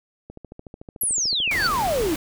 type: click train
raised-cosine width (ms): 2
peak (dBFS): -25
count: 17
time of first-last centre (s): 0.3-1.476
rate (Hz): 13.6
type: exponential sweep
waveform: sine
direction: down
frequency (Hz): 11840 to 293.7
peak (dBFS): -20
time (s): 1.01-2.15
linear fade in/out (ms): 5
type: tone with exponential growth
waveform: sine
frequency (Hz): 4522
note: C#8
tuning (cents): +34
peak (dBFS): -17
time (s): 1.49-1.67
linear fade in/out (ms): 2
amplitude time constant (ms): 38
type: noise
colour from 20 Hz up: pink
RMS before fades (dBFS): -30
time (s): 1.51-2.16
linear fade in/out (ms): 2
effects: none